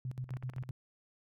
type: tone with tremolo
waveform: sine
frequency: 127.5 Hz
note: C3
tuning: 44 cents flat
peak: -35 dBFS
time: 0.05-0.71 s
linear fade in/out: 2 ms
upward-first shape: square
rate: 7.8 Hz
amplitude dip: 80%
type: clicks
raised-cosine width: 0.5 ms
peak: -36 dBFS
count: 8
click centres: 0.292 / 0.338 / 0.368 / 0.426 / 0.494 / 0.536 / 0.583 / 0.636 s
effects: none